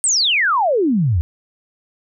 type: exponential sweep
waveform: sine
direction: down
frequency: 8870 to 75.6 Hz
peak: -13 dBFS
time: 0.04-1.21 s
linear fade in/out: 0 ms
effects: none